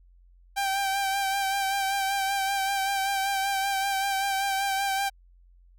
sawtooth tone with vibrato, 784 Hz, G5, in tune, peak -21 dBFS, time 0.56-5.1 s, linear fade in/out 20 ms, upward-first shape sine, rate 5.2 Hz, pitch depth 29 cents each way, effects added 44 Hz sine -53 dBFS peak until 5.78 s

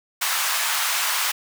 pink high-pass noise, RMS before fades -23 dBFS, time 0.21-1.32 s, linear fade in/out 10 ms, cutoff 930 Hz, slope 24 dB/octave, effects none

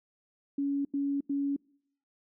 sine tone bursts, 280.7 Hz, C#4, 22 cents sharp, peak -27 dBFS, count 3, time 0.58-1.564 s, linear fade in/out 5 ms, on 270 ms, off 87 ms, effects noise-tail reverb RT60 0.7 s tail -26 dB re dry

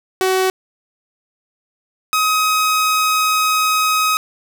sawtooth tone pair in turn, 376 / 1264.7 Hz, F#4 / D#6, +28 / +28 cents, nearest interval octave + major sixth, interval 2100 cents, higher second, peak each -10 / -10 dBFS, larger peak neither, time 0.21-0.5 / 2.13-4.17 s, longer second, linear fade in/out 0 ms, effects none

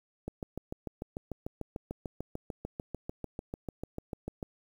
click train, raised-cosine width 2 ms, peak -23 dBFS, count 29, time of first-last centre 0.28-4.428 s, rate 6.75 Hz, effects 9-bit

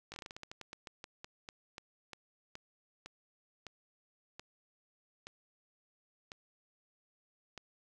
slowing click train, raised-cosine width 0.2 ms, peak -28 dBFS, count 25, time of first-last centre 0.12-7.577 s, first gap 19 ms, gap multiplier 1.2, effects none

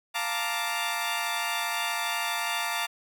15% pulse chord, Bb major seventh, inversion second, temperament equal, 698.5 / 880 / 932.3 / 1174.7 Hz, F5 / A5 / Bb5 / D6, 0 / 0 / 0 / 0 cents, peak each -27 dBFS, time 0.14-2.87 s, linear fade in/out 20 ms, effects none

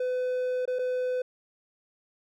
triangle tone with dropouts, 504 Hz, B4, 35 cents sharp, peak -24 dBFS, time 0-1.22 s, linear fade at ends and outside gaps 5 ms, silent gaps 0.655-0.676 / 0.788-0.791 s, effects none

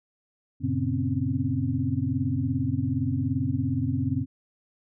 sine tone cluster, 95.5 / 117.9 / 138.9 / 254.5 / 271.8 Hz, G2 / A#2 / C#3 / C4 / C#4, -45 / +20 / +4 / -48 / -34 cents, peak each -30 dBFS, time 0.6-4.26 s, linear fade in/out 50 ms, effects none

